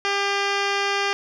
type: tone with low-pass filter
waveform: 10% pulse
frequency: 399.7 Hz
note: G4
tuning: 34 cents sharp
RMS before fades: -23 dBFS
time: 0.05-1.13 s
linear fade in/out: 0 ms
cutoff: 4200 Hz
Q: 3.4
effects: none